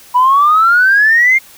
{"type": "exponential sweep", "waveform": "sine", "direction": "up", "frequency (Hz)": [973, 2141], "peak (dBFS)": -5, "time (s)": [0.14, 1.39], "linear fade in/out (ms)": 20, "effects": ["tanh soft clip ceiling -1 dBFS", "white hiss -40 dBFS RMS until 1.57 s"]}